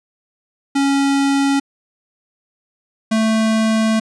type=tone pair in turn; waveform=square; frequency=277.2 / 220.8 Hz; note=C#4 / A3; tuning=0 / +6 cents; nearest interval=major third; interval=394 cents; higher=first; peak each=-14 dBFS; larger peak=neither; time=0.75-1.6 / 3.11-4 s; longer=second; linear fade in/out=10 ms; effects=resampled to 22050 Hz